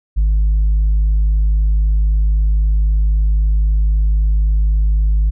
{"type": "tone with tanh clipping", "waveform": "sine", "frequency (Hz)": 51.91, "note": "G#1", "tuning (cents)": 0, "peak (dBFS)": -11, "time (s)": [0.16, 5.31], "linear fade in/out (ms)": 20, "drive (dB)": 1, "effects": []}